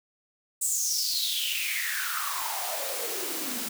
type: noise with high-pass filter sweep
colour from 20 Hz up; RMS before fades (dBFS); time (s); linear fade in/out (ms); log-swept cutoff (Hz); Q
white; -30; 0.61-3.69; 10; 8200 to 210; 7.3
effects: none